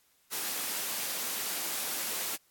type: high-pass noise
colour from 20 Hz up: white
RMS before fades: -34 dBFS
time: 0.31-2.37 s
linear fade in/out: 20 ms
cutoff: 200 Hz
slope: 12 dB/octave
effects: white hiss -68 dBFS RMS until 2.5 s + AAC 64 kbps